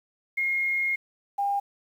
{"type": "tone pair in turn", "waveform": "sine", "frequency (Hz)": [2144, 803.1], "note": ["C7", "G5"], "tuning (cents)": [42, 42], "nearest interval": "octave + perfect fourth", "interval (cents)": 1700, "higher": "first", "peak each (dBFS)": -23, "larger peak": "neither", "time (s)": [[0.37, 0.96], [1.38, 1.6]], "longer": "first", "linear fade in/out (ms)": 10, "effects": ["9-bit"]}